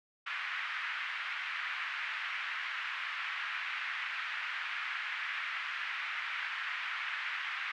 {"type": "band-pass noise", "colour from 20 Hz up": "white", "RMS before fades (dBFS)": -38, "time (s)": [0.26, 7.72], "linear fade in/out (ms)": 10, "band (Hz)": [1300, 2400], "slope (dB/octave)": 24, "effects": []}